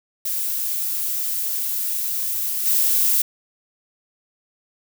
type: noise with level steps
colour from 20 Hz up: violet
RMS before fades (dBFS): -24 / -18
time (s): 0.25-3.22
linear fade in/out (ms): 5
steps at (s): 2.65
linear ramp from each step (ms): 20
effects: none